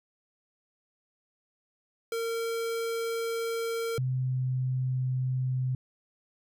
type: tone pair in turn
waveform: square / sine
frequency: 458.6 / 128.69 Hz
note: A#4 / C3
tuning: -28 / -28 cents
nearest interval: octave + minor seventh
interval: 2200 cents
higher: first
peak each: -30 / -26 dBFS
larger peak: second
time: 2.12-3.98 / 3.98-5.75 s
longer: first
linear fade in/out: 2 ms
effects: none